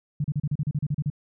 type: tone bursts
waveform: sine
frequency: 146.83 Hz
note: D3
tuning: in tune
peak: -22 dBFS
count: 12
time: 0.2-1.101 s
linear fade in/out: 5 ms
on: 43 ms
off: 35 ms
effects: none